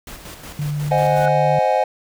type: noise with tremolo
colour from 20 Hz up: pink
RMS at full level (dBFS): -35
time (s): 0.07-1.26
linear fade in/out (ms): 2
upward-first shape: square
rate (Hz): 5.5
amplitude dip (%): 45
type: tone with pitch glide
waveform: sine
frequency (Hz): 147.4 to 148.51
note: D3 to D3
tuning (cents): +7 to +20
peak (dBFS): -20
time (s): 0.59-1.59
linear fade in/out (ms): 2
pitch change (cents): +13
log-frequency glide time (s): 1.04-1.46
type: chord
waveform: triangle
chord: Ab dominant seventh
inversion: first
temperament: equal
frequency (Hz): 523.3 / 622.3 / 740 / 830.6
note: C5 / Eb5 / Gb5 / Ab5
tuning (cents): 0 / 0 / 0 / 0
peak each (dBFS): -18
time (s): 0.91-1.84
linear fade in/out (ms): 5
type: tone with exponential growth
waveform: sine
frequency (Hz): 1480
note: F#6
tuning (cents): 0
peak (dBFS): -22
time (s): 0.94-1.28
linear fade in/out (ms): 1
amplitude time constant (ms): 73
effects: none